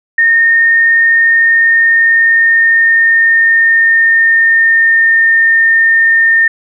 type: tone with pitch glide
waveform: sine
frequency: 1834 to 1819.2 Hz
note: A#6 to A#6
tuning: -29 to -43 cents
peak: -5 dBFS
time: 0.18-6.48 s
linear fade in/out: 5 ms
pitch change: -14 cents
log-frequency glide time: 1.03-5.36 s
effects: none